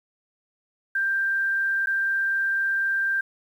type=tone with dropouts; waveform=sine; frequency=1581 Hz; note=G6; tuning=14 cents sharp; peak=-21 dBFS; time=0.95-3.21 s; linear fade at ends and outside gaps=5 ms; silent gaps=1.86-1.87 s; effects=9-bit